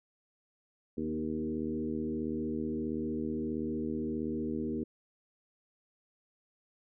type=harmonic tone with a mistuned harmonic; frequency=78.5 Hz; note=D#2; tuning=16 cents sharp; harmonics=1 / 2 / 3 / 4 / 5 / 6; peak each=-46 / -45 / -35 / -37 / -39 / -44 dBFS; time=0.97-4.84 s; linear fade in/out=10 ms; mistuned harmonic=4; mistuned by=-17 cents; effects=none